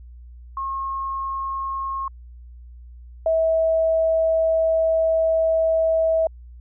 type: tone pair in turn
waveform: sine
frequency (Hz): 1081 / 648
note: C#6 / E5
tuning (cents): -44 / -30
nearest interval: major sixth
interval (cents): 886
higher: first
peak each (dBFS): -24 / -16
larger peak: second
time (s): 0.57-2.08 / 3.26-6.27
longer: second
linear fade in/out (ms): 2
effects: added 60 Hz sine -39 dBFS peak until 6.6 s